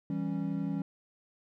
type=chord; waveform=triangle; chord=C# diminished; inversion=first; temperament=equal with one note detuned; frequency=164.81 / 196 / 275.4 Hz; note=E3 / G3 / C#4; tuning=0 / 0 / -11 cents; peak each=-33 dBFS; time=0.1-0.82 s; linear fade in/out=2 ms; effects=none